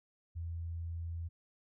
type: tone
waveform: sine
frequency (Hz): 83.8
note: E2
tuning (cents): +29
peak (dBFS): -37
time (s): 0.35-1.29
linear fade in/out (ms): 20
effects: none